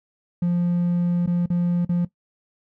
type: tone with dropouts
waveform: triangle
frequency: 174.7 Hz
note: F3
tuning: 1 cent sharp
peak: -15 dBFS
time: 0.42-2.05 s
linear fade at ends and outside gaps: 5 ms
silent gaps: 1.262-1.274 / 1.46-1.501 / 1.85-1.892 s
effects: noise-tail reverb RT60 0.1 s tail -18 dB re dry + tanh soft clip ceiling -13 dBFS